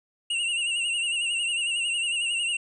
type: tone with vibrato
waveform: square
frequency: 2794 Hz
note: F7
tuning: in tune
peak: -25 dBFS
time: 0.3-2.57 s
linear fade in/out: 5 ms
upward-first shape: sine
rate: 11 Hz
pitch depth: 67 cents each way
effects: resampled to 22050 Hz